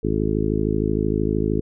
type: harmonic tone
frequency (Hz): 53.1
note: G#1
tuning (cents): +39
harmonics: 1 / 2 / 3 / 4 / 5 / 6 / 7 / 8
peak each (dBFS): -27 / -27 / -27 / -27 / -27 / -27 / -27 / -27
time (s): 0.03-1.61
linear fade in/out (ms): 10
effects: none